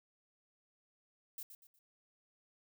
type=noise with echo; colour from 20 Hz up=violet; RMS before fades=-45 dBFS; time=1.38-1.43 s; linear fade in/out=2 ms; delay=120 ms; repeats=3; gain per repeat=-9 dB; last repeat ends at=1.79 s; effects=none